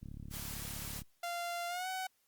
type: click train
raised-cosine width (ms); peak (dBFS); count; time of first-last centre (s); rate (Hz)
5; -34; 36; 0.03-1.019; 35.4
type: noise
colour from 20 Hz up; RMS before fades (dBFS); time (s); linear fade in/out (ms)
white; -44; 0.3-1.03; 50
type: tone with pitch glide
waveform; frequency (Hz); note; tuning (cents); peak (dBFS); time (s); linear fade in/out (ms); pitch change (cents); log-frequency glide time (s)
sawtooth; 693 to 751.4; F5 to F#5; -14 to +26; -33; 1.23-2.07; 5; +140; 1.68-1.88
effects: white hiss -75 dBFS RMS until 2.27 s + Opus 48 kbps